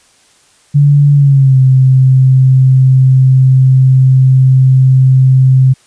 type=tone with pitch glide; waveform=sine; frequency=143.7 to 131.01 Hz; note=D3 to C3; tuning=-37 to +3 cents; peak=-3 dBFS; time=0.74-5.74 s; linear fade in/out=20 ms; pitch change=-160 cents; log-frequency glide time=1.14-1.58 s; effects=white hiss -48 dBFS RMS until 5.86 s + resampled to 22050 Hz